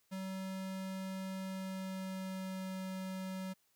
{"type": "tone with pitch glide", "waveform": "square", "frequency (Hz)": [190, 188.47], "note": ["F#3", "F#3"], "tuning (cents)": [46, 32], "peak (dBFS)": -40, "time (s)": [0.11, 3.54], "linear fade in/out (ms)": 20, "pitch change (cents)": -14, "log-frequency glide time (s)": [1.4, 2.8], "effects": ["white hiss -75 dBFS RMS until 3.75 s"]}